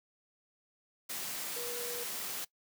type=tone in noise; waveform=sine; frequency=481.8 Hz; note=B4; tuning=43 cents flat; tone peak=-41 dBFS; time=1.56-2.04 s; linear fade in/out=10 ms; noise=white; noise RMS=-39 dBFS; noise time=1.09-2.45 s; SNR=-5 dB; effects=noise-tail reverb RT60 0.1 s tail -21 dB re dry + high-pass 150 Hz 12 dB/octave